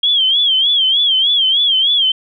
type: tone with vibrato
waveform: sine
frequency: 3246 Hz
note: G#7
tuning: 40 cents flat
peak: -10 dBFS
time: 0.03-2.12 s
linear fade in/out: 5 ms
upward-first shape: sine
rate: 3.3 Hz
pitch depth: 110 cents each way
effects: none